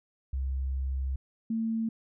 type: tone pair in turn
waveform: sine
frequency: 66.4 / 224.9 Hz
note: C2 / A3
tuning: +26 / +38 cents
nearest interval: octave + major sixth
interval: 2112 cents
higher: second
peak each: -28 / -27 dBFS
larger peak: second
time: 0.33-1.16 / 1.5-1.89 s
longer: first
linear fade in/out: 5 ms
effects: none